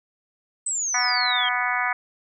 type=exponential sweep; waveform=sine; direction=down; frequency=8190 to 3136 Hz; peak=-23 dBFS; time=0.66-1.49 s; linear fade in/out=5 ms
type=harmonic tone; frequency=246.9 Hz; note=B3; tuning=in tune; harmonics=3 / 4 / 5 / 6 / 7 / 8 / 9; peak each=-29 / -29 / -29 / -29 / -29 / -29 / -29 dBFS; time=0.94-1.93 s; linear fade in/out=5 ms
effects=none